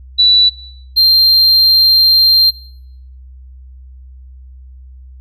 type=tone pair in turn; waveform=sine / triangle; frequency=3954 / 4173 Hz; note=B7 / C8; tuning=+1 / -5 cents; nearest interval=minor second; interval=94 cents; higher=second; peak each=-5 dBFS; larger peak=neither; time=0.18-0.5 / 0.96-2.51 s; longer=second; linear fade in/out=20 ms; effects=noise-tail reverb RT60 0.7 s tail -20 dB re dry + added 64 Hz sine -33 dBFS peak until 5.2 s